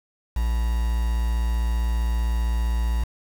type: tone with quantisation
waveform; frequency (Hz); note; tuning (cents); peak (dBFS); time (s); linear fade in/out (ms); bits
triangle; 57.7; A#1; -17; -18; 0.36-3.04; 5; 6
effects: none